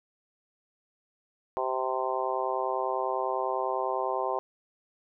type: harmonic tone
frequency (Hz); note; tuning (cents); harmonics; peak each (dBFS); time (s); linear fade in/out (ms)
130; C3; -11; 3 / 4 / 5 / 6 / 7 / 8; -34 / -34 / -34 / -34 / -34 / -34; 1.57-4.39; 0
effects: none